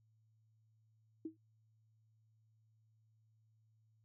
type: tone with exponential decay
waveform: sine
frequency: 320 Hz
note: D#4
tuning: 49 cents sharp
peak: -37 dBFS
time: 1.25-1.37 s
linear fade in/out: 5 ms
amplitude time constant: 24 ms
effects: added 110 Hz sine -70 dBFS peak until 4.04 s